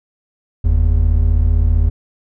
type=tone pair together; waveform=triangle; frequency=45.25 / 80.8 Hz; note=F#1 / E2; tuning=-38 / -34 cents; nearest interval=minor seventh; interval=1004 cents; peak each=-11 dBFS; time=0.64-1.9 s; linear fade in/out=10 ms; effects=none